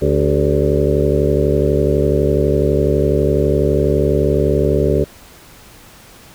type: harmonic tone with a mistuned harmonic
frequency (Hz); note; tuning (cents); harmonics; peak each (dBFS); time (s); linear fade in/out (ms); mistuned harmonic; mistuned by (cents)
72; D2; -34; 1 / 2 / 3 / 4 / 5 / 6 / 7 / 8; -19 / -19 / -24 / -22 / -18 / -19 / -22 / -22; 0.01-5.05; 20; 5; +93
effects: pink hiss -42 dBFS RMS until 6.34 s